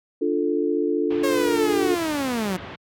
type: chord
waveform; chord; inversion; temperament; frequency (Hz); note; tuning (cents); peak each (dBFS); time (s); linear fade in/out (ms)
sine; D minor; none; equal; 293.7 / 349.2 / 440; D4 / F4 / A4; 0 / 0 / 0; -24; 0.21-1.95; 10
type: low-pass noise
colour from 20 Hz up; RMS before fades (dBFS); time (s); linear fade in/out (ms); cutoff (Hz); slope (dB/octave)
pink; -36; 1.1-2.76; 10; 3300; 24
type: linear sweep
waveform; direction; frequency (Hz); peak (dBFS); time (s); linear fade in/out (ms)
sawtooth; down; 550 to 176.9; -19; 1.23-2.57; 10
effects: high-pass 100 Hz 12 dB/octave